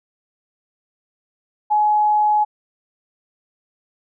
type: tone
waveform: sine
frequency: 844 Hz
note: G#5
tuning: 28 cents sharp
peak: -13 dBFS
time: 1.7-2.45 s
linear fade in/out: 20 ms
effects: none

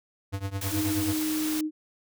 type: tone with tremolo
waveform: square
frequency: 98 Hz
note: G2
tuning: in tune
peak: -27 dBFS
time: 0.32-1.14 s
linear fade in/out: 20 ms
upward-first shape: triangle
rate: 9.3 Hz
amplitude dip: 95%
type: noise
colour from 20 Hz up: white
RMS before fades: -34 dBFS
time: 0.61-1.61 s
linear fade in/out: 5 ms
type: tone with pitch glide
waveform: sine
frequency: 311.1 to 309 Hz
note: D#4 to D#4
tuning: 0 to -12 cents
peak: -26 dBFS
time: 0.7-1.71 s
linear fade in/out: 50 ms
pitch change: -12 cents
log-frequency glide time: 1.1-1.56 s
effects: none

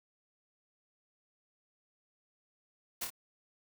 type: noise with echo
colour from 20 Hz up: white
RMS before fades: -36 dBFS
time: 3.01-3.05 s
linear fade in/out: 10 ms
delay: 27 ms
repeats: 2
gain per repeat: -4 dB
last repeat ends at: 3.104 s
effects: none

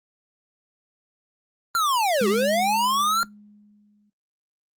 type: linear two-way sweep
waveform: square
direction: down then up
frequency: 1401 to 370 to 1401 Hz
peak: -20 dBFS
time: 1.75-3.23 s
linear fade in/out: 0 ms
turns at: 2.28 s
type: tone with exponential decay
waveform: sine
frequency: 207.7 Hz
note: G#3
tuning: in tune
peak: -21 dBFS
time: 2.21-4.1 s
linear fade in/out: 5 ms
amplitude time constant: 410 ms
effects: noise-tail reverb RT60 0.2 s tail -26 dB re dry + Opus 32 kbps

